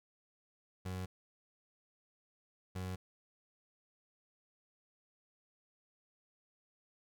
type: tone pair in turn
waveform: 30% pulse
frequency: 92.5 / 92.5 Hz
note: F#2 / F#2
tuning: 0 / 0 cents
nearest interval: unison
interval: 0 cents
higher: neither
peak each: -36 / -36 dBFS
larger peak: neither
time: 0.85-1.06 / 2.75-2.96 s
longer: neither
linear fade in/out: 10 ms
effects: none